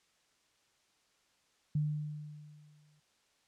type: tone with exponential decay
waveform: sine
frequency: 150.1 Hz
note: D3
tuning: 38 cents sharp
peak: -27 dBFS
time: 1.75-3 s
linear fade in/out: 5 ms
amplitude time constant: 270 ms
effects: white hiss -72 dBFS RMS until 3.47 s + low-pass 7000 Hz 12 dB/octave